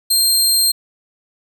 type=tone; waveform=20% pulse; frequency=4186 Hz; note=C8; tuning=in tune; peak=-6 dBFS; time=0.1-0.72 s; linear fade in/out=10 ms; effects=none